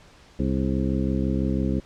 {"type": "harmonic tone with a mistuned harmonic", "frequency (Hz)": 66, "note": "C2", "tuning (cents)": 16, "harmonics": [1, 2, 3, 4, 5, 6, 8], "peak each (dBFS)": [-27, -29, -26, -28, -31, -35, -37], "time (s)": [0.39, 1.8], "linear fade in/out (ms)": 5, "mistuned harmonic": 6, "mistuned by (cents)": 93, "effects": ["pink hiss -52 dBFS RMS until 1.85 s", "low-pass 6000 Hz 12 dB/octave"]}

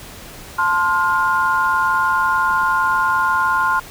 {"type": "chord", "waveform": "sine", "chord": "F major", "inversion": "first", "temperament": "equal with one note detuned", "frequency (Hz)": [880, 1046.5, 1418.1], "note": ["A5", "C6", "F6"], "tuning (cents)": [0, 0, 26], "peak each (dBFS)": [-22, -17, -18], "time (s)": [0.58, 3.8], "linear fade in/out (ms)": 10, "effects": ["pink hiss -37 dBFS RMS until 3.9 s"]}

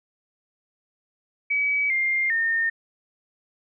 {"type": "tone with pitch steps", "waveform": "sine", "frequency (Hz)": [2279, 2110, 1825], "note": ["C#7", "C7", "A#6"], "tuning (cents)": [47, 14, -37], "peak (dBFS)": -20, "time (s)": [1.5, 2.7], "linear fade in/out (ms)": 10, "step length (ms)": 400, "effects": []}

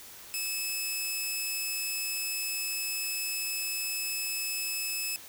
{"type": "tone pair in turn", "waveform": "10% pulse", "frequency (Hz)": [2600, 2600], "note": ["E7", "E7"], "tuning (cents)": [-24, -24], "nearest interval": "unison", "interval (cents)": 0, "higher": "neither", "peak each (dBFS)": -22, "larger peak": "neither", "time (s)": [[0.34, 4.12], [4.12, 5.16]], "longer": "first", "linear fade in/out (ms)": 0, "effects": ["white hiss -48 dBFS RMS until 5.28 s"]}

